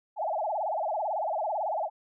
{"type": "tone with vibrato", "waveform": "sine", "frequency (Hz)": 734, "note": "F#5", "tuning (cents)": -14, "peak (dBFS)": -27, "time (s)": [0.16, 1.9], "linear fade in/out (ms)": 50, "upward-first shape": "sine", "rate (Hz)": 18, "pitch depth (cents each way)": 300, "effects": []}